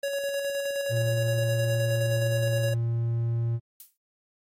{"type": "tone with tremolo", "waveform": "square", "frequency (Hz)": 559, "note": "C#5", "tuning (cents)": 14, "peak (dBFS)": -27, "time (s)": [0.03, 2.74], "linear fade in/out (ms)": 5, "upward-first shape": "square", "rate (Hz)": 9.6, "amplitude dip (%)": 30}
{"type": "tone", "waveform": "triangle", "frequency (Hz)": 116.54, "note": "A#2", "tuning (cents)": 0, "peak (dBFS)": -22, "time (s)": [0.89, 3.6], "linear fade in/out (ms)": 50}
{"type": "noise with exponential decay", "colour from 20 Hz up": "violet", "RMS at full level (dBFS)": -39, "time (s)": [3.8, 3.97], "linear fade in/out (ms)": 2, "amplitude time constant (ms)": 36}
{"effects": ["AAC 48 kbps"]}